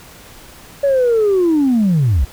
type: linear sweep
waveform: sine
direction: down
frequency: 571 to 55 Hz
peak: -9 dBFS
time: 0.83-2.25 s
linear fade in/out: 10 ms
effects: tanh soft clip ceiling -8 dBFS + pink hiss -40 dBFS RMS until 2.32 s